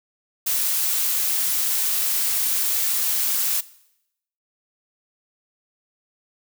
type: noise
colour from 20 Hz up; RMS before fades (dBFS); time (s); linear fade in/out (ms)
blue; -22; 0.46-3.61; 10
effects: noise-tail reverb RT60 0.8 s tail -19 dB re dry